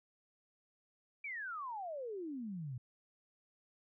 sine exponential sweep, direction down, 2374 to 117.7 Hz, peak -40 dBFS, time 1.24-2.78 s, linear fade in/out 5 ms, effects none

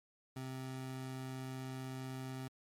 25% pulse tone, 130.81 Hz, C3, in tune, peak -38 dBFS, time 0.36-2.48 s, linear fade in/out 5 ms, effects MP3 64 kbps

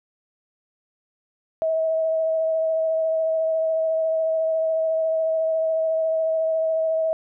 sine tone with vibrato, 643 Hz, E5, 43 cents flat, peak -19 dBFS, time 1.62-7.13 s, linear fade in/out 0 ms, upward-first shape sine, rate 14 Hz, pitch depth 14 cents each way, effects none

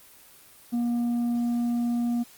sine tone with tanh clipping, 238.2 Hz, A#3, 38 cents sharp, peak -24 dBFS, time 0.72-2.24 s, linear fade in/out 20 ms, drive 4 dB, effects white hiss -52 dBFS RMS until 2.37 s + Opus 24 kbps

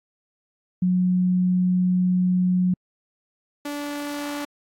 sine / sawtooth tone pair in turn, 181.9 / 290.1 Hz, F#3 / D4, -29 / -21 cents, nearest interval minor sixth, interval 808 cents, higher second, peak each -17 / -24 dBFS, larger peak first, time 0.82-2.74 / 3.65-4.45 s, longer first, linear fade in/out 5 ms, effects AAC 48 kbps

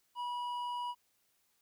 triangle tone with hard clipping, 973 Hz, B5, 26 cents flat, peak -37 dBFS, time 0.15-0.95 s, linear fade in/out 50 ms, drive 10 dB, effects white hiss -75 dBFS RMS until 1.61 s

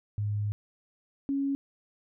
sine tone pair in turn, 103.9 / 276.8 Hz, G#2 / C#4, +1 / -2 cents, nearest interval octave + perfect fourth, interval 1697 cents, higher second, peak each -27 / -26 dBFS, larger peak second, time 0.18-0.52 / 1.29-1.55 s, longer first, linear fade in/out 0 ms, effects none

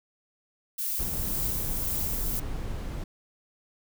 violet noise with tremolo, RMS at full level -30 dBFS, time 0.78-2.4 s, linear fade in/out 10 ms, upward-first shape sine, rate 1.9 Hz, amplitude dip 30%
brown noise, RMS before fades -33 dBFS, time 0.99-3.04 s, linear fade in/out 5 ms
effects none

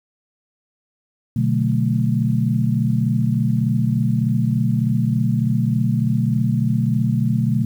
sine chord, B minor seventh, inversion none, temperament equal, 123.47 / 146.83 / 185 / 220 Hz, B2 / D3 / F#3 / A3, 0 / 0 / 0 / 0 cents, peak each -19 / -22 / -24 / -21 dBFS, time 1.36-7.65 s, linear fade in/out 5 ms, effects 8-bit

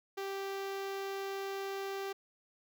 sawtooth tone with notch filter, 391.5 Hz, G4, 2 cents flat, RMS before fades -39 dBFS, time 0.17-2.13 s, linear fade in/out 10 ms, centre 9000 Hz, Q 1.2, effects none

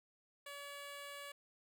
10% pulse tone, 569 Hz, C#5, 45 cents sharp, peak -39 dBFS, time 0.46-1.32 s, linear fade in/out 5 ms, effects none

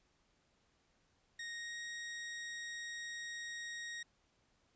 sawtooth tone with pitch glide, 1864.7 to 1876.6 Hz, A#6 to A#6, 0 to +11 cents, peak -39 dBFS, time 1.39-4.03 s, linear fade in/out 5 ms, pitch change +11 cents, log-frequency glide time 1.5-1.77 s, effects pink hiss -75 dBFS RMS until 4.75 s + resampled to 16000 Hz

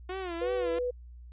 sawtooth tone with vibrato, 358.6 Hz, F4, 46 cents sharp, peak -30 dBFS, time 0.09-0.79 s, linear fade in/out 5 ms, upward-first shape sine, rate 2.8 Hz, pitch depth 120 cents each way
sine tone, 493.9 Hz, B4, in tune, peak -28 dBFS, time 0.41-0.91 s, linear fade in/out 10 ms
effects added 60 Hz sine -45 dBFS peak until 1.32 s + resampled to 8000 Hz

